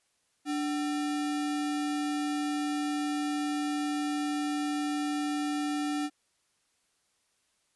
sine tone with sample-and-hold, 293.7 Hz, D4, in tune, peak -28 dBFS, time 0.45-6.1 s, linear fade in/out 50 ms, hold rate 1050 Hz, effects white hiss -73 dBFS RMS until 7.75 s + resampled to 24000 Hz

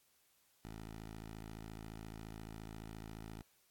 10% pulse tone, 54.4 Hz, A1, 19 cents flat, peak -39 dBFS, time 0.65-3.42 s, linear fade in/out 0 ms, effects white hiss -73 dBFS RMS until 3.7 s + AAC 64 kbps

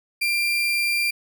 35% pulse tone, 2377 Hz, D7, 20 cents sharp, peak -18 dBFS, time 0.21-1.11 s, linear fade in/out 10 ms, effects none

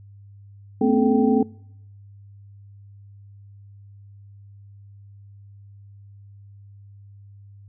sine tone cluster, 222.1 / 254.1 / 277.3 / 433 / 777 Hz, A3 / B3 / C#4 / A4 / G5, +16 / +49 / +1 / -28 / -16 cents, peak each -21 / -19 / -26 / -22 / -28 dBFS, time 0.81-1.43 s, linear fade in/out 5 ms, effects noise-tail reverb RT60 0.8 s tail -24 dB re dry + added 100 Hz sine -43 dBFS peak until 7.68 s

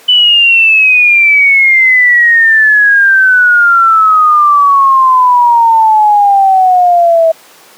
sine exponential sweep, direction down, 3000 to 646 Hz, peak -3 dBFS, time 0.08-7.32 s, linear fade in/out 10 ms, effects pink hiss -38 dBFS RMS until 7.77 s + high-pass 400 Hz 12 dB/octave

